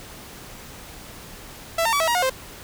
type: tone with pitch steps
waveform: sawtooth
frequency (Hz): 664 / 910 / 1144 / 650 / 948 / 720 / 523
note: E5 / A#5 / D6 / E5 / A#5 / F#5 / C5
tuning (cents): +12 / -42 / -46 / -24 / +29 / -47 / -1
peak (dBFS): -15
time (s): 1.78-2.298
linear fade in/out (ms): 5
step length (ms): 74
effects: pink hiss -41 dBFS RMS until 2.63 s